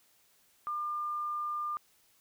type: tone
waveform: sine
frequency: 1200 Hz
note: D6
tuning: 37 cents sharp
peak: -32 dBFS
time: 0.67-1.77 s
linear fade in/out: 0 ms
effects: white hiss -67 dBFS RMS until 2.2 s